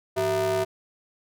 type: ring-modulated tone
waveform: square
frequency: 138.59 Hz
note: C#3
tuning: in tune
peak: -20 dBFS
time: 0.16-0.65 s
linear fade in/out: 20 ms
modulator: 519 Hz
effects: none